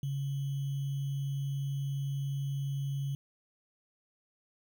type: tone with sample-and-hold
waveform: sine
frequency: 138.59 Hz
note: C#3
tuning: in tune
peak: -31 dBFS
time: 0.03-3.15 s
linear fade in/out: 2 ms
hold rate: 3150 Hz
effects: none